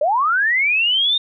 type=linear sweep; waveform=sine; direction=up; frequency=554.4 to 3689 Hz; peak=-14 dBFS; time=0.01-1.18 s; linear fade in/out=5 ms; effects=none